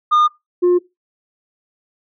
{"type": "tone pair in turn", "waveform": "sine", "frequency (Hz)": [1217, 355.8], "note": ["D#6", "F4"], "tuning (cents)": [-39, 32], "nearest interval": "octave + major sixth", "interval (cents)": 2129, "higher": "first", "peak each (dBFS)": -7, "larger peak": "neither", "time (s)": [[0.11, 0.28], [0.62, 0.79]], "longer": "neither", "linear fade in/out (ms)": 20, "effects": ["noise-tail reverb RT60 0.2 s tail -20 dB re dry", "tanh soft clip ceiling -9 dBFS"]}